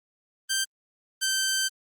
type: tone pair in turn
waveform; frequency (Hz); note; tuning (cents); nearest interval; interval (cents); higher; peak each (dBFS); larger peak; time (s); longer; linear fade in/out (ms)
10% pulse; 1568 / 1552.7; G6 / G6; 0 / -17; unison; 17; first; -15; neither; 0.49-0.65 / 1.21-1.69; second; 20
effects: Opus 24 kbps